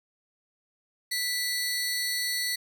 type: tone pair together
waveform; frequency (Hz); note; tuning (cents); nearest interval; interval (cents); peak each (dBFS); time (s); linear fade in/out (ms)
sawtooth; 1975.5 / 4392; B6 / C#8; 0 / -17; octave + major second; 1383; -27; 1.11-2.56; 10
effects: none